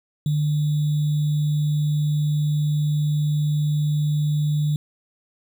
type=tone with sample-and-hold; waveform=sine; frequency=150 Hz; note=D3; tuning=37 cents sharp; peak=-18 dBFS; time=0.26-4.76 s; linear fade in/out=2 ms; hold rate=3675 Hz; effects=none